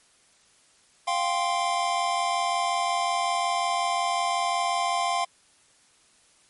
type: chord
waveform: square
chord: F suspended second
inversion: none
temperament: equal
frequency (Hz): 698.5 / 784 / 1046.5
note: F5 / G5 / C6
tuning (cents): 0 / 0 / 0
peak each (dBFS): -28 / -30 / -28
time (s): 1.07-5.25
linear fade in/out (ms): 10
effects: white hiss -60 dBFS RMS until 6.49 s + MP3 48 kbps